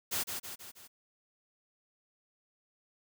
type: noise with echo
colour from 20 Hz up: white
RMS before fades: -33 dBFS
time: 0.11-0.24 s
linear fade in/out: 20 ms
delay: 160 ms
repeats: 4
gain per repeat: -5 dB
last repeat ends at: 0.88 s
effects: none